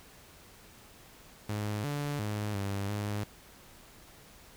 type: tone with pitch steps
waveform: sawtooth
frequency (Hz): 104.9 / 145.1 / 105 / 99.3 / 103.7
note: G#2 / D3 / G#2 / G2 / G#2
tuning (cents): +18 / -21 / +19 / +23 / -2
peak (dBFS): -28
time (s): 1.49-3.24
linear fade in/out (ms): 5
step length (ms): 350
effects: pink hiss -55 dBFS RMS until 4.56 s